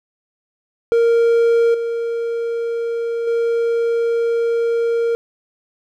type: tone with level steps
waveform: triangle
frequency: 464.8 Hz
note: A#4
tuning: 5 cents flat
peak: -9 / -17 / -13 dBFS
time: 0.92-5.15 s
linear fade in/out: 0 ms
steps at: 1.74 / 3.27 s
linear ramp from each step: 5 ms
effects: none